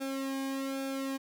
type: tone with flanger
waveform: sawtooth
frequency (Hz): 270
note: C#4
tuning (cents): -45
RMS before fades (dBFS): -35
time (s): 0-1.18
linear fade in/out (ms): 20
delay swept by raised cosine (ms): 1 to 1.51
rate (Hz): 1.2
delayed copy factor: -0.8
effects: none